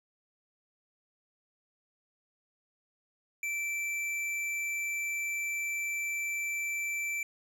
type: tone with hard clipping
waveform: triangle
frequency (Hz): 2334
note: D7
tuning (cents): -11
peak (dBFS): -33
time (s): 3.43-7.23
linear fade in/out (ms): 2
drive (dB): 14
effects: none